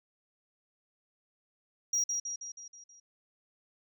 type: tone with echo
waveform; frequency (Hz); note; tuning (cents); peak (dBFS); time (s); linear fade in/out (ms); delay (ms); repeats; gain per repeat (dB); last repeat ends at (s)
sine; 5710; F8; +37; -24; 1.93-2.04; 5; 160; 6; -5; 3
effects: tanh soft clip ceiling -25 dBFS